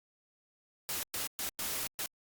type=noise bursts at uneven times; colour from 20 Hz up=white; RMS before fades=-36 dBFS; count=5; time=0.89-1.03 / 1.14-1.27 / 1.39-1.49 / 1.59-1.87 / 1.99-2.06 s; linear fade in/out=0 ms; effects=Opus 48 kbps